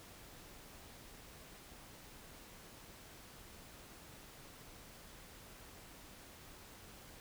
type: silence
effects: pink hiss -56 dBFS RMS until 7.2 s